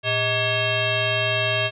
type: tone with frequency modulation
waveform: sine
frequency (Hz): 1665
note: G#6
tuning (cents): +4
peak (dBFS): -19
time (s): 0.03-1.71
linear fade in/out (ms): 50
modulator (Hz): 517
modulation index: 3.3
effects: none